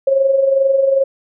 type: tone with amplitude modulation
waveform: sine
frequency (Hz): 542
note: C#5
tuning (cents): -39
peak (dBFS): -8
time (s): 0.07-1.04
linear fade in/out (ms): 5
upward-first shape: sine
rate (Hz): 22.4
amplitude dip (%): 55
effects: none